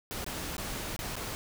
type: noise with dropouts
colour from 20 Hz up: pink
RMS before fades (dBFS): -37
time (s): 0.11-1.35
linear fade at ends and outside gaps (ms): 0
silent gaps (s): 0.244-0.264 / 0.567-0.581 / 0.964-0.991 / 1.156-1.165
effects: none